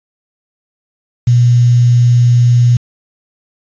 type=tone with quantisation; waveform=sine; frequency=121.1 Hz; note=B2; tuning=34 cents flat; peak=-5 dBFS; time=1.27-2.77 s; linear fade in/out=5 ms; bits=5; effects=resampled to 16000 Hz